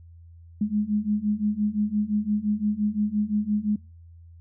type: beating tone pair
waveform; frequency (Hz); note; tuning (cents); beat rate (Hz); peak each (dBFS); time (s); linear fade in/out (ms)
sine; 206.3 / 212.1; G#3 / G#3; -11 / +37; 5.8; -26 / -24; 0.61-3.76; 5
effects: noise-tail reverb RT60 0.3 s tail -24 dB re dry + added 84 Hz sine -45 dBFS peak until 4.4 s